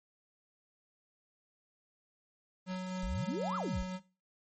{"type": "tone with tremolo", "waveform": "square", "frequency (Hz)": 185, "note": "F#3", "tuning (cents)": 0, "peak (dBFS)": -35, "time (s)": [2.66, 4], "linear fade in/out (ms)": 50, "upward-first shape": "sine", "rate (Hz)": 3.9, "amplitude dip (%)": 25}
{"type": "exponential two-way sweep", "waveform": "sine", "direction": "up then down", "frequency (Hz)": [39, 1396.9, 39], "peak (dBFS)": -34, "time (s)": [3.03, 3.83], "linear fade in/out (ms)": 0, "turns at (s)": 3.56}
{"effects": ["noise-tail reverb RT60 0.3 s tail -17 dB re dry", "MP3 32 kbps"]}